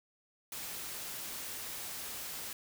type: noise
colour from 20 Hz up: white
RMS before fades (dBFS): -42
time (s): 0.52-2.53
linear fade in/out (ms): 2
effects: none